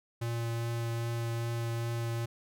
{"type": "tone with vibrato", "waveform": "square", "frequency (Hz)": 116.54, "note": "A#2", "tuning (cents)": 0, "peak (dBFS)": -32, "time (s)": [0.21, 2.26], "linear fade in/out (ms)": 10, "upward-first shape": "triangle", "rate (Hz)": 2.5, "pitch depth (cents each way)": 11, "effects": []}